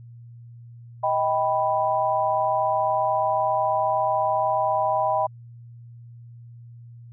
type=chord; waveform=sine; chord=Eb augmented; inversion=none; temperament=equal with one note detuned; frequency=629.8 / 784 / 987.8 Hz; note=Eb5 / G5 / B5; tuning=+21 / 0 / 0 cents; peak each=-24 dBFS; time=1.03-5.27 s; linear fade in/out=10 ms; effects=added 118 Hz sine -41 dBFS peak until 7.12 s